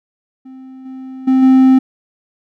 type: tone with level steps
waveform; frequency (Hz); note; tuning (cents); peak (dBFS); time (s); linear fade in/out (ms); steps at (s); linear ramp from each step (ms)
triangle; 261.6; C4; 0; -30 / -25 / -6 / -3; 0.45-1.79; 10; 0.85 / 1.27 / 1.42; 10
effects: none